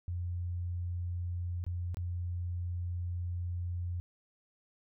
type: tone with dropouts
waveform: sine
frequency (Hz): 88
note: F2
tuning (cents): +14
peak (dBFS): -33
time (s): 0.08-4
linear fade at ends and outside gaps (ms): 0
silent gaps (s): 1.64-1.665 / 1.945-1.97
effects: none